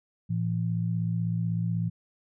sine tone pair together, 113 / 169.12 Hz, A2 / E3, +47 / +45 cents, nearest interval perfect fifth, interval 698 cents, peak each -28 dBFS, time 0.29-1.9 s, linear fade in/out 20 ms, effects none

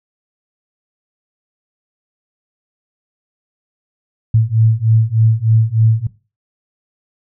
sine beating tone pair, 110 / 113.3 Hz, A2 / A#2, 0 / -49 cents, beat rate 3.3 Hz, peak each -13 dBFS, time 4.34-6.07 s, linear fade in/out 5 ms, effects noise-tail reverb RT60 0.3 s tail -17 dB re dry

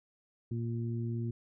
harmonic tone, 116.54 Hz, A#2, in tune, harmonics 1 / 2 / 3, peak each -33 / -39 / -43 dBFS, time 0.51-1.31 s, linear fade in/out 5 ms, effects none

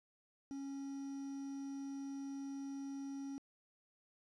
triangle tone with quantisation, 275.4 Hz, C#4, 11 cents flat, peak -40 dBFS, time 0.51-3.38 s, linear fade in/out 0 ms, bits 10, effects resampled to 22050 Hz

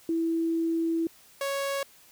sine / sawtooth tone pair in turn, 329.6 / 554.3 Hz, E4 / C#5, 0 / 0 cents, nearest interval major sixth, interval 900 cents, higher second, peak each -24 dBFS, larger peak neither, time 0.09-1.07 / 1.41-1.83 s, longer first, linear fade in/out 2 ms, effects white hiss -56 dBFS RMS until 2.11 s

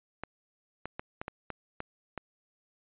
clicks, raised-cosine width 0.5 ms, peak -21 dBFS, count 8, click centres 0.236 / 0.856 / 0.995 / 1.215 / 1.281 / 1.503 / 1.804 / 2.177 s, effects resampled to 8000 Hz

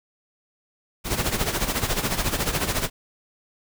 pink noise with tremolo, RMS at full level -22 dBFS, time 1.04-2.9 s, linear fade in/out 50 ms, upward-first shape sine, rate 14 Hz, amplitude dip 70%, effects none

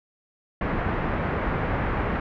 pink low-pass noise, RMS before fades -26 dBFS, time 0.61-2.2 s, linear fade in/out 2 ms, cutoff 2000 Hz, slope 24 dB/octave, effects none

